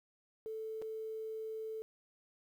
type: tone with dropouts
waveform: sine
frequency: 440 Hz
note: A4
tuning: in tune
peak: -39 dBFS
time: 0.46-1.82 s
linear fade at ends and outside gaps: 0 ms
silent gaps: 0.817-0.822 s
effects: 11-bit